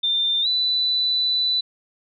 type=tone with pitch glide; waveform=sine; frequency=3590 to 3983 Hz; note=A7 to B7; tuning=+34 to +14 cents; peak=-18 dBFS; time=0.03-1.61 s; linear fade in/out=10 ms; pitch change=+180 cents; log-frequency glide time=0.42-0.47 s; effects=none